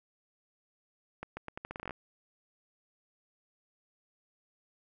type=accelerating click train; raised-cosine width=0.5 ms; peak=-24 dBFS; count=13; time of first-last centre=1.23-1.908 s; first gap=140 ms; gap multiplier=0.81; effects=none